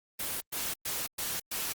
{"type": "noise bursts", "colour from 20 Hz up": "white", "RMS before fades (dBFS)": -34, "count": 5, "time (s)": [0.19, 1.73], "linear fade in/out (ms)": 10, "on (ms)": 220, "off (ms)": 110, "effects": ["Opus 32 kbps"]}